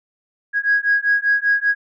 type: beating tone pair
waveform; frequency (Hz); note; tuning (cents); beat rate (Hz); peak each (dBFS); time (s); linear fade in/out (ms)
sine; 1648 / 1653.1; G#6 / G#6; -14 / -8; 5.1; -17 / -17; 0.53-1.75; 50
effects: tanh soft clip ceiling -7 dBFS